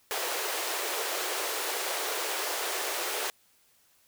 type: high-pass noise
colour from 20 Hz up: pink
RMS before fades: -32 dBFS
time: 0.11-3.3 s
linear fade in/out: 0 ms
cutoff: 370 Hz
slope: 48 dB/octave
effects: white hiss -65 dBFS RMS until 4.07 s